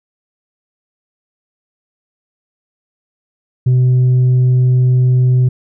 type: tone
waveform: sine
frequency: 126.6 Hz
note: B2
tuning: 43 cents sharp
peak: -5 dBFS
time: 3.66-5.49 s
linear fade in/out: 10 ms
effects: tanh soft clip ceiling -7 dBFS